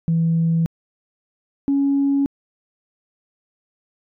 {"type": "tone pair in turn", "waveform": "sine", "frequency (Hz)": [164.81, 278.5], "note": ["E3", "C#4"], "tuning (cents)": [0, 8], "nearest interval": "major sixth", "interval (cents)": 908, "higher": "second", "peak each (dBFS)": -14, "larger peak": "neither", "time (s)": [[0.08, 0.66], [1.68, 2.26]], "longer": "neither", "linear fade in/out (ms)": 0, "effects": ["tanh soft clip ceiling -11 dBFS"]}